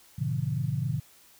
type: chord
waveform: sine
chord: G# diminished seventh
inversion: none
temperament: equal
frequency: 103.83 / 123.47 / 146.83 / 174.61 Hz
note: G#2 / B2 / D3 / F3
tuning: 0 / 0 / 0 / 0 cents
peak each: -35 / -30 / -30 / -36 dBFS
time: 0.18-1 s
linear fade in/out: 10 ms
effects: white hiss -57 dBFS RMS until 1.39 s